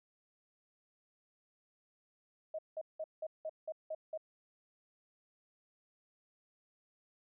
sine tone bursts, 630 Hz, D#5, 21 cents sharp, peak -37 dBFS, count 8, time 2.54-4.176 s, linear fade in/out 5 ms, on 47 ms, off 180 ms, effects none

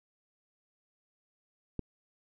click, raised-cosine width 3 ms, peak -21 dBFS, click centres 1.793 s, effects none

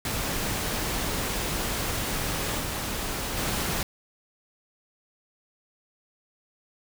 pink noise with level steps, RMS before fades -29 / -31 / -28 dBFS, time 0.05-3.83 s, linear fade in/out 2 ms, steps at 2.59 / 3.37 s, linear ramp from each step 10 ms, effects none

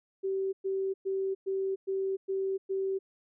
sine tone bursts, 385.6 Hz, G4, 28 cents flat, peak -28 dBFS, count 7, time 0.23-2.99 s, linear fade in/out 20 ms, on 300 ms, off 110 ms, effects none

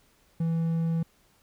triangle tone, 164.81 Hz, E3, in tune, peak -22 dBFS, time 0.4-1.03 s, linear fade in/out 5 ms, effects pink hiss -64 dBFS RMS until 1.42 s

